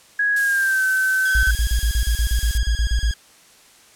sine tone with pitch glide, 1661.2 to 1532.2 Hz, G#6 to G6, 0 to -40 cents, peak -16 dBFS, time 0.19-1.51 s, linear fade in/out 5 ms, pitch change -140 cents, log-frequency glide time 0.36-0.83 s
violet noise, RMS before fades -25 dBFS, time 0.36-2.58 s, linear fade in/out 5 ms
15% pulse tone with vibrato, 1644 Hz, G#6, 18 cents flat, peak -23 dBFS, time 1.25-3.14 s, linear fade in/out 5 ms, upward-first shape sine, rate 20 Hz, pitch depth 40 cents each way
sine tone bursts, 55.7 Hz, A1, 22 cents sharp, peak -15 dBFS, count 15, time 1.35-3.111 s, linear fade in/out 0 ms, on 81 ms, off 39 ms
effects white hiss -50 dBFS RMS until 3.95 s + low-pass 10000 Hz 12 dB/octave

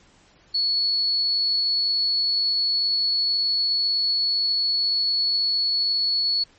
sine tone, 4398 Hz, C#8, 14 cents flat, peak -19 dBFS, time 0.54-6.44 s, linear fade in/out 10 ms, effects pink hiss -56 dBFS RMS until 6.58 s + MP3 32 kbps

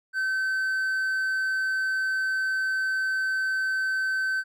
triangle tone, 1537 Hz, G6, 35 cents flat, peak -22 dBFS, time 0.13-4.44 s, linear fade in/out 50 ms, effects none

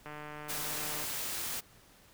click train, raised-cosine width 0.5 ms, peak -29 dBFS, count 148, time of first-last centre 0.06-1.04 s, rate 150 Hz
white noise, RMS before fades -37 dBFS, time 0.48-1.61 s, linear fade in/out 20 ms
effects pink hiss -60 dBFS RMS until 2.13 s

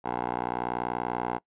10% pulse tone with band-pass filter, 60.4 Hz, B1, 38 cents flat, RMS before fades -31 dBFS, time 0.04-1.39 s, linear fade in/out 20 ms, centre 770 Hz, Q 2.2, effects noise-tail reverb RT60 0.1 s tail -24 dB re dry + resampled to 8000 Hz

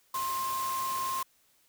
sine tone in noise, 1057 Hz, C6, 17 cents sharp, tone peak -30 dBFS, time 0.14-1.23 s, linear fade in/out 5 ms, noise white, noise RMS -39 dBFS, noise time 0.14-1.23 s, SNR +6 dB, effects white hiss -67 dBFS RMS until 1.68 s

